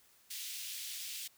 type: high-pass noise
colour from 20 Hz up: pink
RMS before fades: -43 dBFS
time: 0.3-1.28 s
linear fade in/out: 10 ms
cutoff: 2700 Hz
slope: 24 dB/octave
effects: white hiss -66 dBFS RMS until 1.37 s